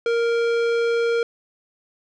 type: tone with tanh clipping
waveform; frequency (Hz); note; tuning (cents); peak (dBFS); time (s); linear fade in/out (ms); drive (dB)
sine; 466.2; A#4; 0; -20; 0.06-1.23; 2; 16
effects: none